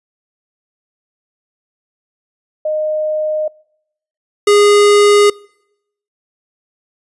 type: tone pair in turn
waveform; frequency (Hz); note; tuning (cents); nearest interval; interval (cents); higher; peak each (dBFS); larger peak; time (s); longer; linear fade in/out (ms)
sine / square; 616 / 411.1; D#5 / G#4; -17 / -18; perfect fifth; 701; first; -14 / -7; second; 2.65-3.48 / 4.47-5.3; neither; 5
effects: noise-tail reverb RT60 0.8 s tail -26 dB re dry + resampled to 24000 Hz